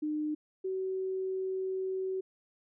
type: tone pair in turn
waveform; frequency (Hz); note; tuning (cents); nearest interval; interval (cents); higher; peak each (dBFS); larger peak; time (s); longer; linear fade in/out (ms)
sine; 303.5 / 378; D#4 / F#4; -43 / +37; major third; 380; second; -30 / -31; first; 0.02-0.35 / 0.64-2.21; second; 10
effects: none